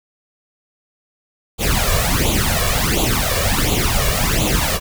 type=noise with flanger; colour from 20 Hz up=pink; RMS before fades=-17 dBFS; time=1.58-4.8 s; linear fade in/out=50 ms; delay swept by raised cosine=0.28 to 1.78 ms; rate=1.4 Hz; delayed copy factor=+0.8; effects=none